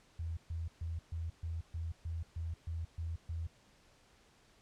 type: tone bursts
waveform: sine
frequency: 82.41 Hz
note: E2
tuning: in tune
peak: -36 dBFS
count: 11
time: 0.19-3.47 s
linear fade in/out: 5 ms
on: 180 ms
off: 130 ms
effects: pink hiss -66 dBFS RMS until 4.61 s + low-pass 8000 Hz 12 dB/octave